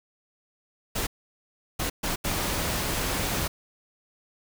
pink noise bursts at uneven times, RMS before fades -28 dBFS, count 4, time 0.95-1.07 / 1.79-1.9 / 2.03-2.16 / 2.24-3.48 s, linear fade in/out 10 ms, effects none

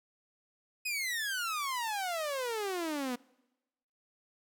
sawtooth exponential sweep, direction down, 2543 to 238.8 Hz, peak -29 dBFS, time 0.85-3.16 s, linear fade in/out 10 ms, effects noise-tail reverb RT60 1.0 s tail -24 dB re dry

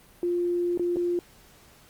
sine tone with dropouts, 350 Hz, F4, 4 cents sharp, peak -23 dBFS, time 0.23-1.19 s, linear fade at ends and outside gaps 1 ms, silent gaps 0.775-0.795 / 0.96-0.968 s, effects pink hiss -55 dBFS RMS until 1.89 s + Opus 32 kbps

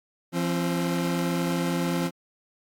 30% pulse tone pair together, 171.41 / 264.4 Hz, F3 / C4, -32 / +18 cents, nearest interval minor sixth, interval 750 cents, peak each -23 / -26 dBFS, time 0.32-2.11 s, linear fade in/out 50 ms, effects AAC 64 kbps

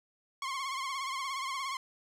sawtooth tone with vibrato, 1077 Hz, C6, 50 cents sharp, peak -30 dBFS, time 0.42-1.77 s, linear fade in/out 2 ms, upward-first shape triangle, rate 17 Hz, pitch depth 86 cents each way, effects low-pass 8000 Hz 12 dB/octave + 11-bit

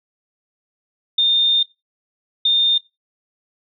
sine tone bursts at uneven times, 3631 Hz, A#7, 46 cents flat, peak -12 dBFS, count 2, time 1.18-1.63 / 2.45-2.78 s, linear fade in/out 5 ms, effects noise-tail reverb RT60 0.2 s tail -17 dB re dry

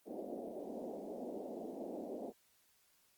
pink band-pass noise, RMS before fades -45 dBFS, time 0.05-2.33 s, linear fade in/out 50 ms, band 220 to 710 Hz, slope 48 dB/octave, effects white hiss -72 dBFS RMS until 3.17 s + Opus 32 kbps

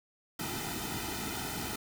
pink noise with comb filter, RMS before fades -37 dBFS, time 0.39-1.76 s, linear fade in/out 5 ms, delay 1.8 ms, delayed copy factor -1, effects none

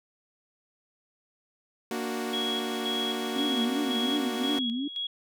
sawtooth chord, Bb augmented, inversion none, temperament equal, 233.1 / 293.7 / 370 Hz, Bb3 / D4 / F#4, 0 / 0 / 0 cents, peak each -29 / -34 / -30 dBFS, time 1.91-4.59 s, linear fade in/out 2 ms
sine tone with tremolo, 3322 Hz, G#7, in tune, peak -29 dBFS, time 2.33-5.07 s, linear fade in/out 5 ms, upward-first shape square, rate 1.9 Hz, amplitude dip 65%
sine tone with vibrato, 259.6 Hz, C4, 13 cents flat, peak -28 dBFS, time 3.36-4.88 s, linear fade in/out 5 ms, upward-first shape triangle, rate 2.8 Hz, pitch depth 240 cents each way
effects none

